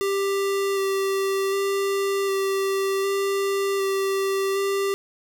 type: tone with vibrato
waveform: square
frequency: 392 Hz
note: G4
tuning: in tune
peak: -22 dBFS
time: 0.01-4.94 s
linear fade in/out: 0 ms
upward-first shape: square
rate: 0.66 Hz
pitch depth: 11 cents each way
effects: none